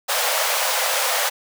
pink high-pass noise, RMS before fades -21 dBFS, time 0.08-1.3 s, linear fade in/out 20 ms, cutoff 490 Hz, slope 96 dB/octave, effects none

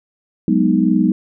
sine chord, G# minor seventh, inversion third, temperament equal, 185 / 207.7 / 246.9 / 311.1 Hz, F#3 / G#3 / B3 / D#4, 0 / 0 / 0 / 0 cents, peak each -17 dBFS, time 0.48-1.12 s, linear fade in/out 2 ms, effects none

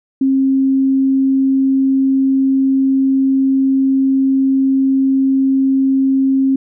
sine tone, 268 Hz, C4, 42 cents sharp, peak -10 dBFS, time 0.21-6.56 s, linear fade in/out 5 ms, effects none

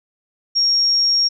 sine tone, 5570 Hz, F8, 5 cents flat, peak -13 dBFS, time 0.55-1.29 s, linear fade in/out 20 ms, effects none

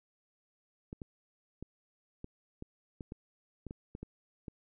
clicks, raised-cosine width 3 ms, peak -29 dBFS, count 12, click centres 0.929 / 1.018 / 1.626 / 2.244 / 2.624 / 3.008 / 3.121 / 3.667 / 3.709 / 3.951 / 4.03 / 4.482 s, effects none

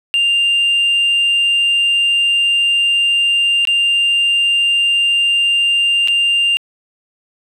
sine tone with dropouts, 2794 Hz, F7, in tune, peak -9 dBFS, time 0.14-6.57 s, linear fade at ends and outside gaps 0 ms, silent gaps 3.652-3.673 / 6.075-6.083 s, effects tanh soft clip ceiling -9 dBFS + 8-bit

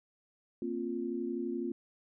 sine chord, Bb suspended second, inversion none, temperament equal with one note detuned, 233.1 / 265 / 349.2 Hz, Bb3 / C4 / F4, 0 / +22 / 0 cents, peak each -38 / -38 / -36 dBFS, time 0.62-1.72 s, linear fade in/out 2 ms, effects none

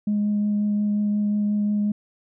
sine tone with vibrato, 207.7 Hz, G#3, in tune, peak -18 dBFS, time 0.07-1.92 s, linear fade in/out 5 ms, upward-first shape triangle, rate 5.6 Hz, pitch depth 11 cents each way, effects tanh soft clip ceiling -16 dBFS

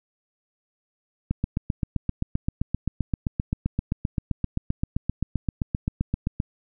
click train, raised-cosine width 5 ms, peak -11 dBFS, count 40, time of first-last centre 1.31-6.401 s, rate 7.66 Hz, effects none

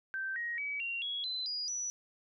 sine tone with pitch steps, 1557 / 1884 / 2280 / 2758 / 3338 / 4038 / 4886 / 5913 Hz, G6 / A#6 / C#7 / F7 / G#7 / B7 / D#8 / F#8, -12 / +18 / +48 / -22 / +8 / +38 / -32 / -2 cents, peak -34 dBFS, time 0.14-1.9 s, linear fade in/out 0 ms, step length 220 ms, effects none

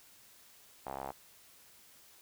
sawtooth tone with band-pass filter, 67.6 Hz, C#2, 43 cents flat, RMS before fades -42 dBFS, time 0.86-1.12 s, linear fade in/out 5 ms, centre 800 Hz, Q 3.4, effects white hiss -60 dBFS RMS until 2.21 s

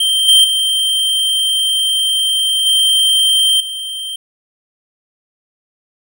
square tone with level steps, 3145 Hz, G7, 5 cents sharp, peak -12 / -6 / -13 / -10 / -22 dBFS, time 0-4.16 s, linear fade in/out 5 ms, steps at 0.28 / 0.44 / 2.66 / 3.6 s, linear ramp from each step 5 ms, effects none

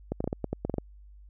clicks, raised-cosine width 2 ms, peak -16 dBFS, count 11, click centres 0.12 / 0.205 / 0.242 / 0.276 / 0.329 / 0.443 / 0.53 / 0.65 / 0.697 / 0.741 / 0.783 s, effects added 50 Hz sine -48 dBFS peak until 1.29 s

